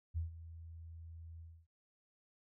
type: tone with ADSR envelope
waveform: sine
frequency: 82.41 Hz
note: E2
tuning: in tune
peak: -33 dBFS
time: 0.14-1.67 s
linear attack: 32 ms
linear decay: 130 ms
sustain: -15 dB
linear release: 270 ms
effects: none